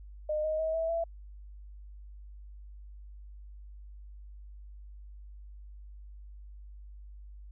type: tone with pitch steps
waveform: sine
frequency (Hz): 610 / 623.9 / 638.1 / 652.6 / 667.5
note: D#5 / D#5 / D#5 / E5 / E5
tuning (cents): -34 / +5 / +44 / -18 / +22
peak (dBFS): -28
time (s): 0.29-1.04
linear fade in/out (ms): 5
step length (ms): 150
effects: added 50 Hz sine -45 dBFS peak until 7.51 s